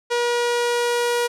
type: tone with low-pass filter sweep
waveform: sawtooth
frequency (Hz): 479.5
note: A#4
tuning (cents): +49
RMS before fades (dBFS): -21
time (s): 0.1-1.28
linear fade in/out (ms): 20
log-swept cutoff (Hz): 6900 to 12000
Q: 0.79
effects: none